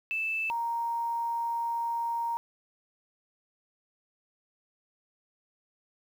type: tone pair in turn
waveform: sine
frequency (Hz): 2637 / 932.3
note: E7 / A#5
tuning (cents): 0 / 0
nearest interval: octave + tritone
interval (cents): 1800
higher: first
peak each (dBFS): -28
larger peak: neither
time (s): 0.11-0.5 / 0.5-2.37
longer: second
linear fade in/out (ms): 0
effects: 9-bit